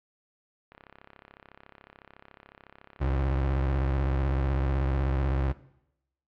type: click train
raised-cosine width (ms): 0.3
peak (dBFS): -30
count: 108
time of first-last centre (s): 0.72-3.876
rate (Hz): 33.9
type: tone with vibrato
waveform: 30% pulse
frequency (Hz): 67.2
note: C2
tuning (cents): +47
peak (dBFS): -22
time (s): 3-5.53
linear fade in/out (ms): 20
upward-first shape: square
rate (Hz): 16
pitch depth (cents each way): 89
effects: noise-tail reverb RT60 0.8 s tail -18 dB re dry + low-pass 2000 Hz 12 dB/octave